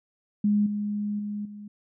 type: tone with level steps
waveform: sine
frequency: 207.2 Hz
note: G#3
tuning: 4 cents flat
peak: -19 / -26 / -29 / -38 dBFS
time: 0.44-1.68 s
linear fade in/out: 5 ms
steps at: 0.66 / 1.19 / 1.45 s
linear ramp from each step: 5 ms
effects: none